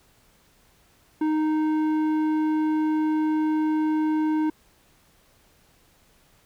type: tone with low-pass filter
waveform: square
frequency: 310 Hz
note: D#4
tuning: 6 cents flat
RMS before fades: -23 dBFS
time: 1.21-4.5 s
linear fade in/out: 5 ms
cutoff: 1100 Hz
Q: 0.62
effects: pink hiss -60 dBFS RMS until 6.45 s